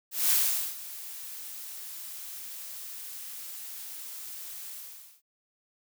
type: noise with ADSR envelope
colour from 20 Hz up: blue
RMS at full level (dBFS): -23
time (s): 0.11-5.22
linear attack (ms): 190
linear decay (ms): 440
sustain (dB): -18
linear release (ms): 520
effects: none